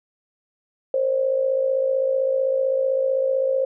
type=tone with amplitude modulation; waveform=sine; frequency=531 Hz; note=C5; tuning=25 cents sharp; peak=-15 dBFS; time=0.94-3.65 s; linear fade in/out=2 ms; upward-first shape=sine; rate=55.7 Hz; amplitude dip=65%; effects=none